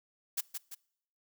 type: noise with echo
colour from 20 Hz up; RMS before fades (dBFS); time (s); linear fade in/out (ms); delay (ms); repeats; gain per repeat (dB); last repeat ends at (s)
blue; -32; 0.37-0.41; 10; 170; 2; -6; 0.75
effects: noise-tail reverb RT60 0.7 s tail -24 dB re dry